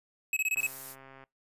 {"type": "tone bursts", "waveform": "square", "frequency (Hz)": 2567, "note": "E7", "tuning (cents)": -47, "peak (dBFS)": -27, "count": 6, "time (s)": [0.33, 0.666], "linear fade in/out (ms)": 2, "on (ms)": 36, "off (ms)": 24}
{"type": "click train", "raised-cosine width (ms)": 0.5, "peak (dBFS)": -36, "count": 92, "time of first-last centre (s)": [0.56, 1.239], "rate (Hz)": 134}
{"type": "noise", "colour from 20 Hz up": "violet", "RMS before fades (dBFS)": -40, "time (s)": [0.57, 0.96], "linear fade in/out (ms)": 50}
{"effects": ["noise-tail reverb RT60 0.2 s tail -24 dB re dry", "resampled to 32000 Hz"]}